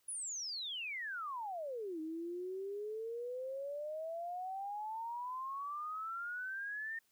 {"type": "exponential two-way sweep", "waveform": "sine", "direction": "down then up", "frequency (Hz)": [10520, 311.4, 1834], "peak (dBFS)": -39, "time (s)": [0.08, 6.99], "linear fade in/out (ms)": 5, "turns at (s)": 2, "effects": ["white hiss -75 dBFS RMS until 7.11 s"]}